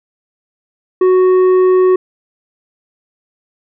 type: tone with tanh clipping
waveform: sine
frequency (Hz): 370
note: F#4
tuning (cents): 0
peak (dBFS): -8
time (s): 1.01-1.96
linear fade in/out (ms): 5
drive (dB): 7
effects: none